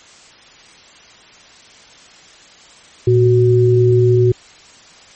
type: tone pair together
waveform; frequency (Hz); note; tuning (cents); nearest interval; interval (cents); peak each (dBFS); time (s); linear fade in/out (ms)
sine; 116.54 / 370; A#2 / F#4; 0 / 0; octave + minor sixth; 2000; -11; 3.07-4.32; 5
effects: white hiss -43 dBFS RMS until 5.15 s + MP3 32 kbps